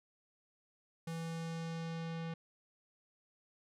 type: tone with low-pass filter sweep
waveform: square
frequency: 164.81 Hz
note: E3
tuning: in tune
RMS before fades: -41 dBFS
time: 1.07-2.34 s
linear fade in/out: 5 ms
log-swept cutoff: 11000 to 3300 Hz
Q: 0.99
effects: none